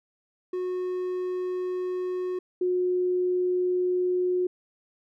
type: tone pair in turn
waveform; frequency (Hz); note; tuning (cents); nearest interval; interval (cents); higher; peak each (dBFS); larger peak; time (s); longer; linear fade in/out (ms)
triangle / sine; 365 / 362.3; F#4 / F#4; -24 / -36; unison; 12; first; -25 / -22; second; 0.53-2.39 / 2.61-4.47; neither; 5
effects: none